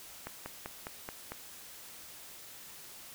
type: slowing click train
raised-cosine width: 0.5 ms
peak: -24 dBFS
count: 6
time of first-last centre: 0.27-1.32 s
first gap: 190 ms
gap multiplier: 1.05
effects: white hiss -50 dBFS RMS until 3.14 s